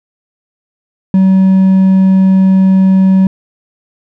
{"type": "tone with hard clipping", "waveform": "triangle", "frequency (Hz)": 190, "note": "F#3", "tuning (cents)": 46, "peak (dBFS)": -5, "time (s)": [1.14, 3.27], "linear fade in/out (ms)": 2, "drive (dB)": 5, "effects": []}